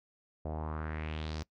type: tone with low-pass filter sweep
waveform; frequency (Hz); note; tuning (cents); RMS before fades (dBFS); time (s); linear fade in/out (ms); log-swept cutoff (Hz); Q
sawtooth; 77.78; D#2; 0; -38; 0.45-1.43; 0; 620 to 5700; 3
effects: noise-tail reverb RT60 0.1 s tail -22 dB re dry